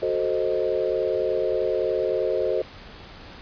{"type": "chord", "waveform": "sine", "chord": "F# diminished seventh", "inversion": "none", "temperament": "equal", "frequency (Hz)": [370, 440, 523.3, 622.3], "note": ["F#4", "A4", "C5", "Eb5"], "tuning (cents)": [0, 0, 0, 0], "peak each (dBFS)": [-27, -26, -26, -28], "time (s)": [0.02, 2.62], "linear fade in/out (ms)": 5, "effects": ["pink hiss -43 dBFS RMS until 3.41 s", "resampled to 11025 Hz"]}